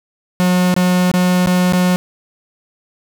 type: tone with dropouts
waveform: 45% pulse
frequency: 180.9 Hz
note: F#3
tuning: 39 cents flat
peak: -11 dBFS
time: 0.4-1.96 s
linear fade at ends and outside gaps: 0 ms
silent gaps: 0.741-0.764 / 1.115-1.139 / 1.461-1.472 / 1.724-1.734 s
effects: none